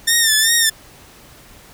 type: tone with vibrato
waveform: 10% pulse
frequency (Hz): 1798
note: A6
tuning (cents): +37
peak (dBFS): -3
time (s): 0.07-0.7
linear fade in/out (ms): 10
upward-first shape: sine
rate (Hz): 2.6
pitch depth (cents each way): 72
effects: pink hiss -44 dBFS RMS until 1.73 s